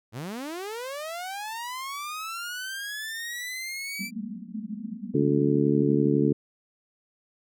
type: linear sweep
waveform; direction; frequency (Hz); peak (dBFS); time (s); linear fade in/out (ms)
sawtooth; up; 100.2 to 2349; -29; 0.12-4.11; 50
type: band-pass noise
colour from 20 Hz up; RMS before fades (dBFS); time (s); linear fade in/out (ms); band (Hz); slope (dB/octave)
pink; -36; 3.99-6.29; 10; 190 to 240; 96
type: harmonic tone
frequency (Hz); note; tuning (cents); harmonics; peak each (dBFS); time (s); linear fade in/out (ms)
72; D2; -34; 2 / 3 / 4 / 5 / 6; -26 / -28 / -24 / -27 / -27; 5.14-6.33; 10
effects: none